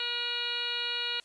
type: harmonic tone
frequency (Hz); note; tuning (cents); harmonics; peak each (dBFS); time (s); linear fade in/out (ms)
479.8; A#4; +50; 1 / 2 / 3 / 4 / 5 / 6 / 7 / 8 / 9; -46 / -46 / -39 / -45 / -39 / -34 / -46 / -36 / -38; 0-1.2; 2
effects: white hiss -61 dBFS RMS until 1.24 s + resampled to 22050 Hz